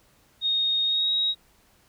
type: tone with pitch glide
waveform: sine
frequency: 3717 to 3799 Hz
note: A#7 to A#7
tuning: -6 to +32 cents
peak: -21 dBFS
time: 0.41-1.35 s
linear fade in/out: 50 ms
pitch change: +38 cents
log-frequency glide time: 0.85-1.11 s
effects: pink hiss -61 dBFS RMS until 1.88 s